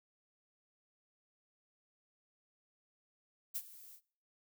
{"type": "noise with ADSR envelope", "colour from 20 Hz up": "violet", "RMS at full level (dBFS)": -37, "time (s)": [3.54, 4.01], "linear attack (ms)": 20, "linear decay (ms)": 54, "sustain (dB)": -18, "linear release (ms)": 72, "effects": ["noise-tail reverb RT60 0.5 s tail -22 dB re dry"]}